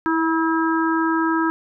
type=harmonic tone with a mistuned harmonic; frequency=323 Hz; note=E4; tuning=35 cents flat; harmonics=1 / 3 / 4 / 5; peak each=-19 / -24 / -25 / -26 dBFS; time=0.06-1.5 s; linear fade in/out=0 ms; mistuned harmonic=1; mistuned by=+16 cents; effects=none